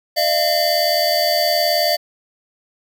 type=tone cluster; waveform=square; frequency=606 / 685 / 4590 Hz; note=D#5 / F5 / D8; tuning=-46 / -34 / -40 cents; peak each=-20 dBFS; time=0.16-1.97 s; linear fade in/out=20 ms; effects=none